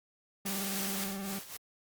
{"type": "tone with vibrato", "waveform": "40% pulse", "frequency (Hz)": 195.8, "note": "G3", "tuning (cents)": -2, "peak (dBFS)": -36, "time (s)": [0.45, 1.39], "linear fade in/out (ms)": 5, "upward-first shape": "triangle", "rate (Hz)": 19, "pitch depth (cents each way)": 55}
{"type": "high-pass noise", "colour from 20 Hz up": "white", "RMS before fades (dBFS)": -37, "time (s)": [0.46, 1.04], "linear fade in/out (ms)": 0, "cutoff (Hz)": 190, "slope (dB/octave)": 96}
{"type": "noise with tremolo", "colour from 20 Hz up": "white", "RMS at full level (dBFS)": -40, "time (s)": [0.74, 1.57], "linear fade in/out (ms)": 5, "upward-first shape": "sine", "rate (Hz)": 3.8, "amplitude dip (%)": 70}
{"effects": ["Opus 48 kbps"]}